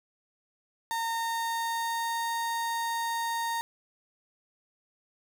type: tone with pitch glide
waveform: 35% pulse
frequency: 916 to 925 Hz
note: A#5 to A#5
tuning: -31 to -14 cents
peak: -27 dBFS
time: 0.91-3.61 s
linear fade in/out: 0 ms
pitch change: +17 cents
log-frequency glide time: 1.06-2.34 s
effects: none